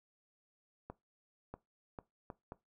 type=accelerating click train; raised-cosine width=1 ms; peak=-30 dBFS; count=5; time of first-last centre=0.9-2.521 s; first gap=640 ms; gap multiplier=0.7; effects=noise-tail reverb RT60 0.2 s tail -19 dB re dry

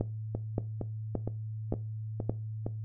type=two click trains; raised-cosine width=2 ms; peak=-16 / -20 dBFS; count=5 / 6; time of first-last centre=0.01-2.296 / 0.35-2.665 s; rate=1.75 / 2.16 Hz; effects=noise-tail reverb RT60 0.3 s tail -17 dB re dry + added 109 Hz sine -35 dBFS peak until 2.84 s

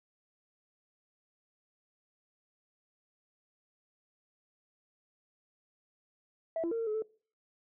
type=tone with pitch steps; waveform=sine; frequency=655 / 336.8 / 458.7 / 455.8 / 427 / 438.9 Hz; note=E5 / E4 / A#4 / A#4 / G#4 / A4; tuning=-11 / +37 / -28 / -39 / +48 / -4 cents; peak=-29 dBFS; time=6.56-7.022 s; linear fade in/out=2 ms; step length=77 ms; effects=noise-tail reverb RT60 0.4 s tail -22 dB re dry + tanh soft clip ceiling -27 dBFS

